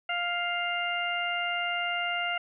harmonic tone, 700 Hz, F5, 4 cents sharp, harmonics 1 / 2 / 3 / 4, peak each -33 / -33 / -33 / -33 dBFS, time 0.09-2.38 s, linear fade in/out 5 ms, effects none

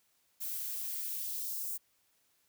violet noise with high-pass filter sweep, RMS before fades -38 dBFS, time 0.4-1.78 s, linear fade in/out 20 ms, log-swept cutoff 560 to 7600 Hz, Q 1.1, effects white hiss -73 dBFS RMS until 2.48 s

